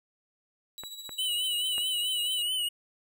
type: tone with tremolo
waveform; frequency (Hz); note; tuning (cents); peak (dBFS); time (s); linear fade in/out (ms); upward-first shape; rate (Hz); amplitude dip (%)
sawtooth; 3903; B7; -21; -35; 0.78-2.42; 0; sine; 15; 55
type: clicks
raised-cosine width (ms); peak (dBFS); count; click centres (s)
0.5; -26; 3; 0.836 / 1.093 / 1.781
type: tone with vibrato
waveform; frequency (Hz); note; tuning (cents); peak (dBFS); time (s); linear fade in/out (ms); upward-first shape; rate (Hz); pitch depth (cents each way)
square; 2960; F#7; 0; -28; 1.18-2.69; 10; triangle; 4.6; 71
effects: none